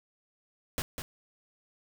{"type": "noise with echo", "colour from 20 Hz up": "pink", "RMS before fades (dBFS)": -32, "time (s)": [0.78, 0.82], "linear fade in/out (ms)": 0, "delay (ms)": 200, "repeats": 1, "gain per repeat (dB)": -6, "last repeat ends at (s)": 1.02, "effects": []}